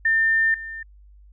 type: tone with level steps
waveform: sine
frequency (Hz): 1800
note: A6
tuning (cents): +39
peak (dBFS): -16 / -31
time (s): 0.05-0.83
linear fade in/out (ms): 5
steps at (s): 0.54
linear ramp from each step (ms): 2
effects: added 50 Hz sine -46 dBFS peak until 1.32 s